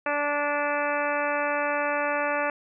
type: harmonic tone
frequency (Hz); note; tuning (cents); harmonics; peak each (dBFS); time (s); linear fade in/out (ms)
291.3; D4; -14; 1 / 2 / 3 / 4 / 5 / 6 / 7 / 8 / 9; -36 / -28 / -31 / -32 / -32 / -33 / -38 / -37 / -36; 0.06-2.5; 2
effects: none